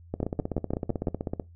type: two click trains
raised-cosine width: 2 ms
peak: -16 / -13 dBFS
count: 21 / 6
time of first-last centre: 0.14-1.398 / 0.23-1.072 s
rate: 15.9 / 5.94 Hz
effects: noise-tail reverb RT60 0.2 s tail -21 dB re dry + added 85 Hz sine -48 dBFS peak until 1.55 s